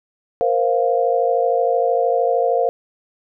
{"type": "chord", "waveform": "sine", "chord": "Bb suspended second", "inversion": "none", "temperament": "equal with one note detuned", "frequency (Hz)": [470.2, 523.3, 698.5], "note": ["Bb4", "C5", "F5"], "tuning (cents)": [15, 0, 0], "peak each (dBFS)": -19, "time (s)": [0.41, 2.69], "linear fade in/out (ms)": 0, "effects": []}